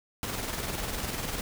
pink noise with tremolo, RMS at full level -32 dBFS, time 0.23-1.41 s, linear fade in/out 0 ms, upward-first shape square, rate 20 Hz, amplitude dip 40%, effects none

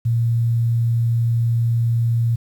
sine tone, 116.54 Hz, A#2, in tune, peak -15 dBFS, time 0.05-2.36 s, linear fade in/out 10 ms, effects 8-bit

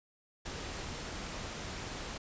pink noise, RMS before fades -41 dBFS, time 0.45-2.18 s, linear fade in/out 10 ms, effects resampled to 16000 Hz

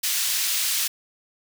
pink high-pass noise, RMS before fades -24 dBFS, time 0.03-0.88 s, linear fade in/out 10 ms, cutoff 3300 Hz, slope 12 dB/octave, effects none

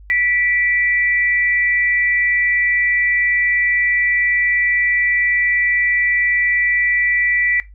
sine tone pair together, 1961 / 2332 Hz, B6 / D7, -13 / -13 cents, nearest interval minor third, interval 300 cents, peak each -14 / -23 dBFS, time 0.1-7.6 s, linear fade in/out 0 ms, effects noise-tail reverb RT60 0.2 s tail -17 dB re dry + added 50 Hz sine -38 dBFS peak until 7.74 s

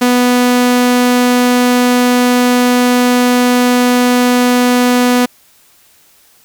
sawtooth tone, 246.8 Hz, B3, 1 cent flat, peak -4 dBFS, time 0.01-5.26 s, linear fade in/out 10 ms, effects white hiss -48 dBFS RMS until 6.44 s

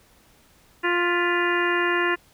harmonic tone with a mistuned harmonic, 350 Hz, F4, 4 cents sharp, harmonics 1 / 2 / 3 / 4 / 5 / 6 / 7 / 8, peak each -24 / -34 / -27 / -29 / -25 / -31 / -33 / -34 dBFS, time 0.83-2.16 s, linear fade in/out 20 ms, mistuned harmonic 6, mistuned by -85 cents, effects pink hiss -57 dBFS RMS until 2.33 s

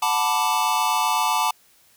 square chord, B minor seventh, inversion second, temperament equal, 740 / 880 / 987.8 / 1174.7 Hz, F#5 / A5 / B5 / D6, 0 / 0 / 0 / 0 cents, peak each -29 / -23 / -26 / -26 dBFS, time 0.02-1.51 s, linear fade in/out 5 ms, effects white hiss -57 dBFS RMS until 1.96 s

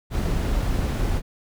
brown noise, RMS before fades -23 dBFS, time 0.1-1.22 s, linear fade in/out 50 ms, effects none

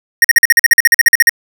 square tone bursts, 1864.7 Hz, A#6, in tune, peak -3 dBFS, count 16, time 0.22-1.294 s, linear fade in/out 2 ms, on 24 ms, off 46 ms, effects none

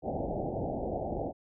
white low-pass noise, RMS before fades -34 dBFS, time 0.02-1.33 s, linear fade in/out 50 ms, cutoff 800 Hz, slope 96 dB/octave, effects none

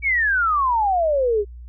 sine exponential sweep, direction down, 2300 to 393.8 Hz, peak -16 dBFS, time 0.02-1.45 s, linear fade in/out 50 ms, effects added 60 Hz sine -35 dBFS peak until 1.68 s

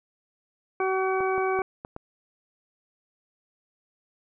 harmonic tone, 378.9 Hz, F#4, 41 cents sharp, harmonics 1 / 2 / 3 / 4 / 6, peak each -25 / -29 / -31 / -35 / -35 dBFS, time 0.8-1.62 s, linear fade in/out 2 ms
clicks, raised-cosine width 1 ms, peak -22 dBFS, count 5, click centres 1.206 / 1.38 / 1.59 / 1.849 / 1.964 s
effects none

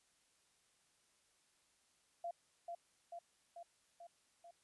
sine tone with echo, 687 Hz, F5, 29 cents flat, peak -40 dBFS, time 2.24-2.31 s, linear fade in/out 5 ms, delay 440 ms, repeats 5, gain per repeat -3 dB, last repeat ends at 4.51 s, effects white hiss -75 dBFS RMS until 4.63 s + resampled to 24000 Hz

